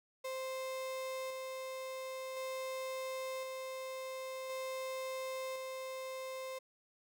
35% pulse tone with tremolo, 523 Hz, C5, 1 cent flat, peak -37 dBFS, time 0.24-6.59 s, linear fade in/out 10 ms, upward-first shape square, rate 0.47 Hz, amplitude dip 25%, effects none

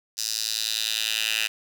10% pulse tone with high-pass filter sweep, 110 Hz, A2, in tune, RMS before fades -27 dBFS, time 0.17-1.48 s, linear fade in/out 20 ms, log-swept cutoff 5300 to 2600 Hz, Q 2.6, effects none

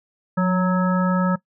harmonic tone with a mistuned harmonic, 185 Hz, F#3, in tune, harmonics 1 / 3 / 5 / 7 / 9, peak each -17 / -26 / -29 / -26 / -32 dBFS, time 0.37-1.36 s, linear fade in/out 10 ms, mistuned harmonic 1, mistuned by -36 cents, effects noise-tail reverb RT60 0.1 s tail -19 dB re dry

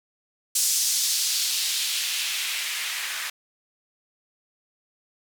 blue noise with band-pass filter sweep, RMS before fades -26 dBFS, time 0.55-3.3 s, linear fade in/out 5 ms, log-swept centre 6400 to 1700 Hz, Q 1.4, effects none

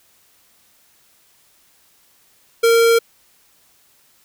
square tone, 461.3 Hz, A#4, 18 cents flat, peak -11 dBFS, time 2.63-2.99 s, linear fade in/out 10 ms, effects white hiss -56 dBFS RMS until 4.24 s

